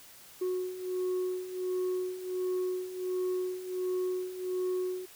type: beating tone pair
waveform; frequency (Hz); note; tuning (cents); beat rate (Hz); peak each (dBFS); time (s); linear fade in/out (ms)
sine; 365.9 / 367.3; F#4 / F#4; -19 / -13; 1.4; -34 / -30; 0.41-5.06; 10
effects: tanh soft clip ceiling -27 dBFS + white hiss -53 dBFS RMS until 5.15 s